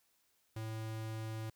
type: tone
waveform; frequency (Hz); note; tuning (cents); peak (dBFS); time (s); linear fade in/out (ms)
square; 110.6; A2; +9; -40; 0.56-1.5; 5
effects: white hiss -75 dBFS RMS until 1.55 s